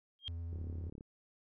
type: tone with exponential growth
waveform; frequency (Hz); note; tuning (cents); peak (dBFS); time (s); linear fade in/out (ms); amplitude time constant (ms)
sine; 3217; G7; +44; -34; 0.19-0.28; 0; 19
type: tone with vibrato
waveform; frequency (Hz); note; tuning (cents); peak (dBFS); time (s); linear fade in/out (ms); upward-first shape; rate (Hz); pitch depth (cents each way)
triangle; 84.1; E2; +35; -37; 0.28-0.9; 5; square; 10; 13
type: click train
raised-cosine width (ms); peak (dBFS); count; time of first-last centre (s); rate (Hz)
3; -36; 18; 0.53-1.009; 35.5
effects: none